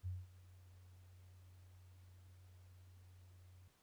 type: tone with ADSR envelope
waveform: sine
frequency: 91.1 Hz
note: F#2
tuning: 26 cents flat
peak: -39 dBFS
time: 0.03-3.68 s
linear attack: 34 ms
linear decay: 200 ms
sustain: -20 dB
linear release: 4 ms
effects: pink hiss -74 dBFS RMS until 3.82 s